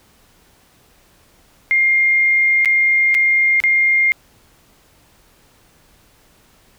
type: tone with dropouts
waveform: sine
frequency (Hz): 2118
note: C7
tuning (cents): +21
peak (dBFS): -11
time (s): 1.71-4.12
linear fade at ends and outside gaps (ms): 0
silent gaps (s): 2.648-2.657 / 3.144-3.149 / 3.602-3.638
effects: pink hiss -53 dBFS RMS until 6.78 s